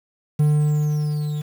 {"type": "tone with level ramp", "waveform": "triangle", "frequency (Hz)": 149.9, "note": "D3", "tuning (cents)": 36, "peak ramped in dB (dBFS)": [-11, -21], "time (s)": [0.39, 1.42], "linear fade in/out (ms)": 10, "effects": ["7-bit"]}